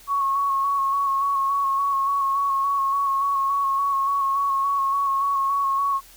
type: tone with vibrato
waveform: sine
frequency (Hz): 1104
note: C#6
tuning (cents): -7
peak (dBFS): -19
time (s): 0.07-6.01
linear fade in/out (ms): 50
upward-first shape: square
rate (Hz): 3.5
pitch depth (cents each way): 22
effects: added 40 Hz sine -54 dBFS peak until 6.16 s + white hiss -49 dBFS RMS until 6.16 s